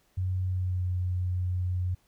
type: tone with pitch glide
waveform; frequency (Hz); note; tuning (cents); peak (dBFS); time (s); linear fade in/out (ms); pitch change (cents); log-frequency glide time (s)
sine; 92.5 to 90.6; F#2 to F#2; 0 to -36; -26; 0.17-1.95; 10; -36; 0.45-0.87
effects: pink hiss -68 dBFS RMS until 2.07 s